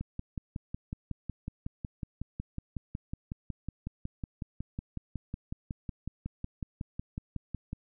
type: click train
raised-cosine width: 5 ms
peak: -23 dBFS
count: 43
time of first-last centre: 0.01-7.731 s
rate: 5.44 Hz
effects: none